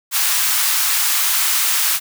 white high-pass noise, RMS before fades -17 dBFS, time 0.11-2 s, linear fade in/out 50 ms, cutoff 930 Hz, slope 24 dB/octave, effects none

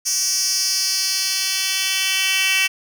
10% pulse tone with high-pass filter sweep, 381.6 Hz, G4, 47 cents flat, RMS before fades -20 dBFS, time 0.05-2.68 s, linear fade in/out 20 ms, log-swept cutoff 6000 to 2700 Hz, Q 3.1, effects none

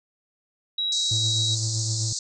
sine tone, 3868 Hz, B7, 37 cents flat, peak -23 dBFS, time 0.78-1.55 s, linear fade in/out 5 ms
white band-pass noise, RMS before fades -30 dBFS, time 0.92-2.19 s, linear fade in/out 2 ms, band 4000 to 7900 Hz, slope 96 dB/octave
triangle tone with tremolo, 111 Hz, A2, 16 cents sharp, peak -22 dBFS, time 1.11-2.13 s, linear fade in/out 5 ms, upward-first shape sine, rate 7.8 Hz, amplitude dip 35%
effects none

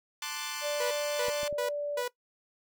10% pulse chord, D dominant seventh, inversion second, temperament equal, 880 / 1046.5 / 1174.7 / 1480 Hz, A5 / C6 / D6 / F#6, 0 / 0 / 0 / 0 cents, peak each -32 dBFS, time 0.22-1.48 s, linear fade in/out 2 ms
sine tone with pitch glide, 587.3 to 582.2 Hz, D5 to D5, 0 to -15 cents, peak -30 dBFS, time 0.61-2.04 s, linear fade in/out 50 ms, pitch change -15 cents, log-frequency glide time 1.3-1.89 s
sawtooth tone bursts, 490.5 Hz, B4, 12 cents flat, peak -27 dBFS, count 4, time 0.8-2.08 s, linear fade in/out 5 ms, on 110 ms, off 280 ms
clicks, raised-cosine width 3 ms, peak -32 dBFS, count 3, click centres 1.284 / 1.432 / 1.527 s
effects noise-tail reverb RT60 0.1 s tail -19 dB re dry

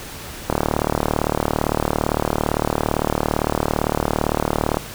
click train, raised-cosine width 1 ms, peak -3 dBFS, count 162, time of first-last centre 0.5-4.771 s, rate 37.7 Hz, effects pink hiss -34 dBFS RMS until 4.94 s

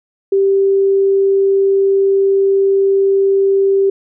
sine tone, 391.5 Hz, G4, 2 cents flat, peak -9 dBFS, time 0.32-3.9 s, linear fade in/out 5 ms, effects none

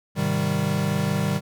square chord, Ab major seventh, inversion none, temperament equal, 103.83 / 130.81 / 155.56 / 196 Hz, Ab2 / C3 / Eb3 / G3, 0 / 0 / 0 / 0 cents, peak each -31 / -30 / -26 / -26 dBFS, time 0.15-1.41 s, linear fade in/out 50 ms, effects none

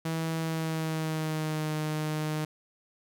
sawtooth tone with pitch glide, 162.2 to 154.07 Hz, E3 to D#3, -28 to -17 cents, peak -25 dBFS, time 0.05-2.45 s, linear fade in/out 5 ms, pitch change -89 cents, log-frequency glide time 0.39-1.73 s, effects none

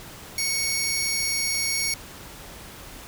20% pulse tone pair together, 2217 / 5608 Hz, C#7 / F8, 0 / +6 cents, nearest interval octave + major third, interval 1606 cents, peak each -21 dBFS, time 0.38-1.94 s, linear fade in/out 2 ms, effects pink hiss -42 dBFS RMS until 3.07 s

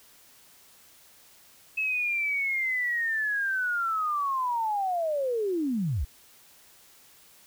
sine linear sweep, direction down, 2601 to 51.4 Hz, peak -25 dBFS, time 1.77-6.05 s, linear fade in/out 10 ms, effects white hiss -56 dBFS RMS until 7.46 s

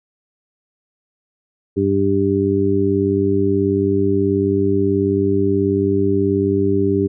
harmonic tone, 98.5 Hz, G2, 9 cents sharp, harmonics 1 / 2 / 3 / 4, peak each -22 / -22 / -19 / -17 dBFS, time 1.76-7.08 s, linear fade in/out 20 ms, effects none

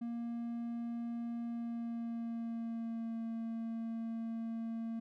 triangle tone with pitch glide, 234.5 to 227.6 Hz, A#3 to A#3, +11 to -41 cents, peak -35 dBFS, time 0.01-5 s, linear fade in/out 10 ms, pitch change -52 cents, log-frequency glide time 1.45-3.19 s, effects none

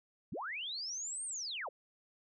sine linear two-way sweep, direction up then down, 93 to 8870 to 420.4 Hz, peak -38 dBFS, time 0.32-1.69 s, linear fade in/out 5 ms, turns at 1.25 s, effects none

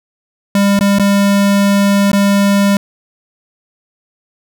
square tone with dropouts, 200 Hz, G3, 35 cents sharp, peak -9 dBFS, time 0.55-2.77 s, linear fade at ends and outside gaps 2 ms, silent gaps 0.791-0.809 / 0.986-0.996 / 2.117-2.131 s, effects none

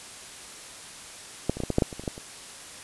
clicks, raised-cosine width 2 ms, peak -9 / -21 / -16 / -15 / -12 / -6 / -7 / -23 / -23 / -28 / -14 / -26 dBFS, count 12, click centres 1.496 / 1.57 / 1.603 / 1.636 / 1.703 / 1.784 / 1.822 / 1.928 / 1.996 / 2.037 / 2.078 / 2.179 s, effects white hiss -43 dBFS RMS until 2.83 s + resampled to 24000 Hz

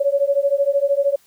sine beating tone pair, 554.4 / 567.4 Hz, C#5 / C#5, 0 / +40 cents, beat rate 13 Hz, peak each -18 dBFS, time 0-1.16 s, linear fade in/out 10 ms, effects white hiss -56 dBFS RMS until 1.26 s

